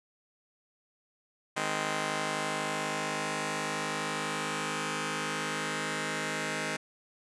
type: chord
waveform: 5% pulse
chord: Ab major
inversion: second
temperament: just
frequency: 155.74 / 207.7 / 259.6 Hz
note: Eb3 / Ab3 / C4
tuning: +2 / 0 / -13 cents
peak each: -24 dBFS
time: 1.56-6.77 s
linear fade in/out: 10 ms
effects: resampled to 24000 Hz